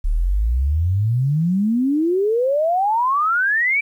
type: exponential sweep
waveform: sine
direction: up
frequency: 35.03 to 2349 Hz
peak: -15 dBFS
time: 0.04-3.81 s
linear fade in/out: 10 ms
effects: 9-bit